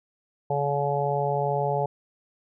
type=harmonic tone; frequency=142.3 Hz; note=C#3; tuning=46 cents sharp; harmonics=1 / 3 / 4 / 5 / 6; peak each=-29 / -29 / -29 / -29 / -29 dBFS; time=0.5-1.86 s; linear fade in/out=5 ms; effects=none